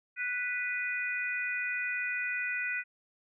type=harmonic tone; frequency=493.9 Hz; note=B4; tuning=in tune; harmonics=3 / 4 / 5; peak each=-35 / -35 / -35 dBFS; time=0.16-2.84 s; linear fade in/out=50 ms; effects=none